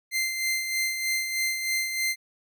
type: tone with tremolo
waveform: sawtooth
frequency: 2083 Hz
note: C7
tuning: 8 cents flat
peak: -20 dBFS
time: 0.11-2.16 s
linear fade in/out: 50 ms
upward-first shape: sine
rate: 3.2 Hz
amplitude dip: 50%
effects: none